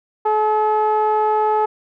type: tone with low-pass filter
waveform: sawtooth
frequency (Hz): 428.8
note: A4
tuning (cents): -45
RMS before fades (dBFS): -17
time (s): 0.25-1.66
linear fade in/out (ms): 10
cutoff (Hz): 1000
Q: 6.1
effects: none